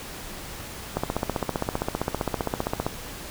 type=click train; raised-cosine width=1 ms; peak=-10 dBFS; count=30; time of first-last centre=0.97-2.865 s; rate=15.3 Hz; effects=pink hiss -38 dBFS RMS until 3.3 s